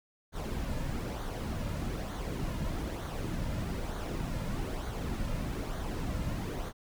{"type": "noise with flanger", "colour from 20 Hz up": "brown", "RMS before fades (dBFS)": -35, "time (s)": [0.32, 6.73], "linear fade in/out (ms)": 50, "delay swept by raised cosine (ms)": [0.38, 2.68], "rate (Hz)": 1.1, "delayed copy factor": -0.5, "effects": []}